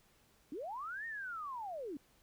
sine linear two-way sweep, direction up then down, 259.6 to 1864.7 to 259.6 Hz, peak -40 dBFS, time 0.52-1.97 s, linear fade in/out 2 ms, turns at 1.06 s, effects pink hiss -69 dBFS RMS until 2.22 s

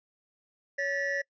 triangle tone cluster, 560 / 1754 / 1932 Hz, C#5 / A6 / B6, +18 / -6 / -39 cents, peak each -31 dBFS, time 0.78-1.22 s, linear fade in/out 10 ms, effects noise-tail reverb RT60 0.1 s tail -24 dB re dry + resampled to 16000 Hz

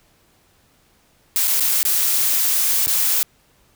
blue noise with dropouts, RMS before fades -18 dBFS, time 1.36-3.23 s, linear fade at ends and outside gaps 0 ms, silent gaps 1.473-1.478 / 1.598-1.606 / 1.83-1.852 / 2.862-2.879 s, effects pink hiss -58 dBFS RMS until 3.75 s

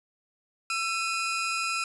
sawtooth tone pair together, 1342 / 2488 Hz, E6 / D#7, +31 / -1 cents, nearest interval major seventh, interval 1068 cents, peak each -26 / -27 dBFS, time 0.7-1.84 s, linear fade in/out 2 ms, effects resampled to 24000 Hz

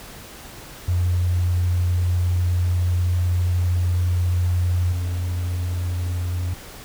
triangle tone with level steps, 88.8 Hz, F2, 29 cents sharp, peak -13 / -19 dBFS, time 0.88-6.54 s, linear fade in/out 5 ms, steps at 4.92 s, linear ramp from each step 5 ms, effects tanh soft clip ceiling -15 dBFS + pink hiss -40 dBFS RMS until 6.84 s

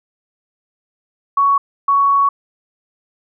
sine tone pair in turn, 1117 / 1117 Hz, C#6 / C#6, +13 / +13 cents, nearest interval unison, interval 0 cents, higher neither, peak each -10 dBFS, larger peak neither, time 1.37-1.58 / 1.88-2.29 s, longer second, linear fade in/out 5 ms, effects none

